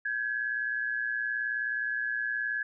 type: tone pair together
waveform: sine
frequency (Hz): 1568 / 1687.1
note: G6 / G#6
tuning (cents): 0 / +27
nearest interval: minor second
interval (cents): 127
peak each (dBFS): -34 / -30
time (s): 0.05-2.63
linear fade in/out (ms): 5
effects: none